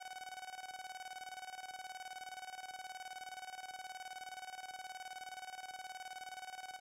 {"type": "tone with tremolo", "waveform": "sawtooth", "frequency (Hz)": 748, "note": "F#5", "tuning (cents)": 19, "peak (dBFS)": -40, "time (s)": [0, 6.8], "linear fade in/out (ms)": 20, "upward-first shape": "square", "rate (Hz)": 19, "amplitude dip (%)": 70, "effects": ["low-pass 11000 Hz 12 dB/octave"]}